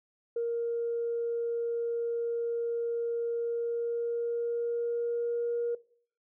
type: tone with pitch glide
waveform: sine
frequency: 467.9 to 473.1 Hz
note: A#4 to A#4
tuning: +6 to +26 cents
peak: -27 dBFS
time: 0.36-5.75 s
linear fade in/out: 5 ms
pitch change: +20 cents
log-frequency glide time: 3.31-5.57 s
effects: noise-tail reverb RT60 0.5 s tail -20 dB re dry + tanh soft clip ceiling -23 dBFS